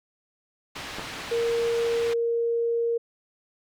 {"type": "low-pass noise", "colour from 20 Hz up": "white", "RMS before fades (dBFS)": -37, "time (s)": [0.75, 2.14], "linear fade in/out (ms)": 10, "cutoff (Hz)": 3300, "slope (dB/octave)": 12}
{"type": "clicks", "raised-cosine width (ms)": 1, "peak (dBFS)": -21, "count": 2, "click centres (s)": [0.985, 0.995]}
{"type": "tone", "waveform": "sine", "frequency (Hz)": 466.2, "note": "A#4", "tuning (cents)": 0, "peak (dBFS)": -22, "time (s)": [1.31, 2.98], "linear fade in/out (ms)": 10}
{"effects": []}